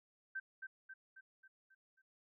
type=tone with echo; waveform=sine; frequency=1553 Hz; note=G6; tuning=17 cents flat; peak=-39 dBFS; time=0.35-0.4 s; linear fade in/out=10 ms; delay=270 ms; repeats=6; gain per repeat=-5 dB; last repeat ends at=2.02 s; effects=none